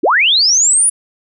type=linear sweep; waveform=sine; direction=up; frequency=233.1 to 9956 Hz; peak=-8 dBFS; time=0.03-0.9 s; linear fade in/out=10 ms; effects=none